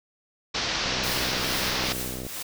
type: low-pass noise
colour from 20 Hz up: white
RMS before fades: -28 dBFS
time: 0.54-1.93 s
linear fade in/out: 10 ms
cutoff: 5700 Hz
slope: 48 dB/octave
type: click train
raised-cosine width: 2 ms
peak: -22 dBFS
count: 90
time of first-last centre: 0.86-2.266 s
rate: 63.3 Hz
type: noise with tremolo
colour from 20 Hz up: white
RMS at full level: -32 dBFS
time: 1.03-2.43 s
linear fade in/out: 10 ms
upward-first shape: triangle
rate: 2.3 Hz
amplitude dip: 70%
effects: none